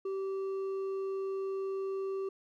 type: tone with hard clipping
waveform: sine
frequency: 387 Hz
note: G4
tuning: 22 cents flat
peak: -34 dBFS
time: 0.05-2.29 s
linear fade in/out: 5 ms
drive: 4 dB
effects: none